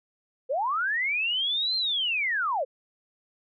sine linear two-way sweep, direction up then down, 475.2 to 4192 to 475.2 Hz, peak -24 dBFS, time 0.49-2.65 s, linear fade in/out 20 ms, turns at 1.76 s, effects none

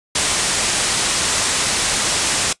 white low-pass noise, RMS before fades -19 dBFS, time 0.15-2.53 s, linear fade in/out 5 ms, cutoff 9700 Hz, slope 48 dB/octave, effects noise-tail reverb RT60 0.1 s tail -19 dB re dry + resampled to 24000 Hz

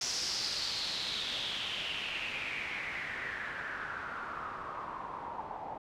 white noise with low-pass filter sweep, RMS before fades -38 dBFS, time 0.01-5.78 s, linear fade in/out 5 ms, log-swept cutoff 5600 to 800 Hz, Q 5, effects none

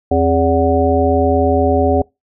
harmonic tone with a mistuned harmonic, 82.2 Hz, E2, 4 cents flat, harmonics 1 / 3 / 5 / 7 / 9, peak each -17 / -17 / -17 / -17 / -17 dBFS, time 0.11-2.02 s, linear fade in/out 5 ms, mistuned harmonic 3, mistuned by +130 cents, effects noise-tail reverb RT60 0.2 s tail -24 dB re dry

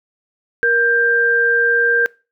sine tone pair together, 470.8 / 1584.9 Hz, A#4 / G6, +17 / +19 cents, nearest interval octave + major sixth, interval 2102 cents, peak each -18 / -13 dBFS, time 0.63-2.06 s, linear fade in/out 0 ms, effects noise-tail reverb RT60 0.3 s tail -23 dB re dry

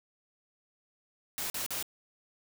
white noise bursts, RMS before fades -35 dBFS, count 3, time 1.38-1.826 s, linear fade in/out 0 ms, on 120 ms, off 43 ms, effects none

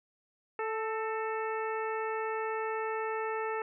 harmonic tone with a mistuned harmonic, 440 Hz, A4, in tune, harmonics 1 / 2 / 3 / 4 / 5 / 6, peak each -34 / -37 / -39 / -42 / -46 / -47 dBFS, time 0.59-3.62 s, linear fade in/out 2 ms, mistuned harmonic 4, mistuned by +35 cents, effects none

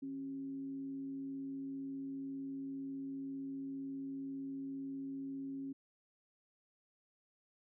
sine tone with frequency modulation, 272.2 Hz, C#4, 31 cents flat, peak -40 dBFS, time 0.02-5.73 s, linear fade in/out 10 ms, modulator 115 Hz, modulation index 0.21, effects none

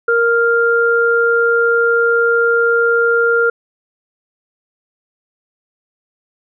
sine tone pair together, 466.5 / 1398 Hz, A#4 / F6, +1 / +1 cents, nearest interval octave + perfect fifth, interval 1900 cents, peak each -13 dBFS, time 0.08-3.5 s, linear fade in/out 5 ms, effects none

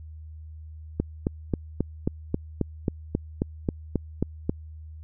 click train, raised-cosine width 3 ms, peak -10 dBFS, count 14, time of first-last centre 1-4.495 s, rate 3.72 Hz, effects added 78 Hz sine -39 dBFS peak until 5.03 s

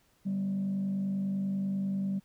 sine tone with frequency modulation, 194.2 Hz, G3, 16 cents flat, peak -27 dBFS, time 0.25-2.2 s, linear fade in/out 20 ms, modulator 50.2 Hz, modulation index 0.33, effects tanh soft clip ceiling -26 dBFS + pink hiss -68 dBFS RMS until 2.24 s

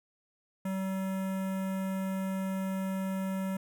square tone with notch filter, 190.9 Hz, G3, 46 cents flat, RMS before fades -33 dBFS, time 0.65-3.57 s, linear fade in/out 5 ms, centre 4400 Hz, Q 0.64, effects none

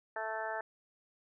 harmonic tone, 220 Hz, A3, in tune, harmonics 2 / 3 / 4 / 5 / 6 / 7 / 8, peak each -46 / -40 / -40 / -51 / -46 / -44 / -43 dBFS, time 0.16-0.61 s, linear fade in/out 2 ms, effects none

